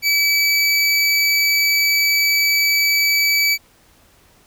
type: tone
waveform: 25% pulse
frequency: 2295 Hz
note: D7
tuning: 40 cents flat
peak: -10 dBFS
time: 0.02-3.58 s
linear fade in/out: 50 ms
effects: pink hiss -53 dBFS RMS until 4.46 s